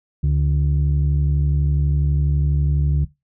sine tone pair together, 72.1 / 144.2 Hz, D2 / D3, -31 / -31 cents, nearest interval octave, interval 1200 cents, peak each -16 dBFS, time 0.23-3.05 s, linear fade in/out 10 ms, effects noise-tail reverb RT60 0.2 s tail -18 dB re dry + tanh soft clip ceiling -11 dBFS

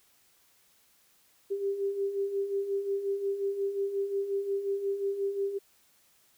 sine beating tone pair, 392 / 397.6 Hz, G4 / G4, 0 / +25 cents, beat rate 5.6 Hz, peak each -36 / -29 dBFS, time 1.5-5.59 s, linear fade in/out 20 ms, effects white hiss -65 dBFS RMS until 6.37 s

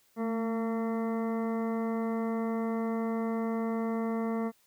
harmonic tone with a mistuned harmonic, 227.4 Hz, A#3, 43 cents flat, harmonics 1 / 2 / 3 / 4 / 5 / 6 / 8 / 9, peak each -30 / -35 / -40 / -44 / -43 / -49 / -52 / -52 dBFS, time 0.16-4.52 s, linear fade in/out 50 ms, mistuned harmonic 1, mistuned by -30 cents, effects white hiss -67 dBFS RMS until 4.66 s

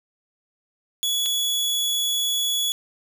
sawtooth tone pair in turn, 3389 / 3389 Hz, G#7 / G#7, +34 / +34 cents, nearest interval unison, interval 0 cents, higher neither, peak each -18 dBFS, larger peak neither, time 1.03-1.26 / 1.26-2.72 s, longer second, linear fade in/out 0 ms, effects 10-bit

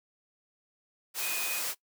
sine tone in noise, 2489 Hz, D#7, in tune, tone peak -36 dBFS, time 1.19-1.63 s, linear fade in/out 50 ms, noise white, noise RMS -33 dBFS, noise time 1.14-1.75 s, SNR -6 dB, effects noise-tail reverb RT60 0.1 s tail -20 dB re dry + high-pass 400 Hz 12 dB/octave

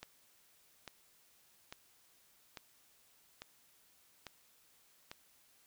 click train, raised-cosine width 0.2 ms, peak -28 dBFS, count 7, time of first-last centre 0.03-5.115 s, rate 1.18 Hz, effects white hiss -68 dBFS RMS until 5.66 s

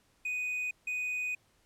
triangle tone bursts at uneven times, 2489 Hz, D#7, in tune, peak -30 dBFS, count 2, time 0.25-0.71 / 0.87-1.35 s, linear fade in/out 5 ms, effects pink hiss -69 dBFS RMS until 1.65 s + low-pass 12000 Hz 12 dB/octave

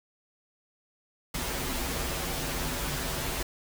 pink noise with comb filter, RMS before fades -32 dBFS, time 1.34-3.43 s, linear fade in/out 5 ms, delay 9.7 ms, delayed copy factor -0.85, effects none

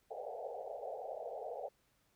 pink band-pass noise, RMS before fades -44 dBFS, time 0.1-1.69 s, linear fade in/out 10 ms, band 440 to 800 Hz, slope 96 dB/octave, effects pink hiss -75 dBFS RMS until 2.15 s

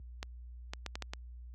clicks, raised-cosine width 0.2 ms, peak -21 dBFS, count 6, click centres 0.229 / 0.735 / 0.863 / 0.955 / 1.023 / 1.135 s, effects added 60 Hz sine -36 dBFS peak until 1.54 s + high-pass 100 Hz 12 dB/octave

